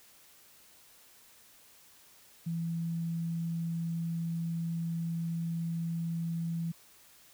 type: tone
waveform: sine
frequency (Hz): 166.7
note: E3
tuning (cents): +20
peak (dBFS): -31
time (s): 2.46-6.72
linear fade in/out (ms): 10
effects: white hiss -59 dBFS RMS until 7.33 s